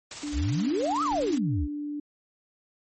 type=noise with tremolo; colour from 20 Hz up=white; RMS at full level=-36 dBFS; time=0.11-1.38 s; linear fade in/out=2 ms; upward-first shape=triangle; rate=19 Hz; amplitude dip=50%
type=tone; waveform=sine; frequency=293.7 Hz; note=D4; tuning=in tune; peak=-30 dBFS; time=0.23-2 s; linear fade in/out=5 ms
type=exponential two-way sweep; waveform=sine; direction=up then down; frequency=52.7 to 1335 to 57.4 Hz; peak=-24 dBFS; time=0.32-1.68 s; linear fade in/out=50 ms; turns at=1.03 s
type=noise with exponential decay; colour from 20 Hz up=brown; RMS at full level=-37 dBFS; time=1.11-1.5 s; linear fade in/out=5 ms; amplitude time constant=83 ms
effects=MP3 32 kbps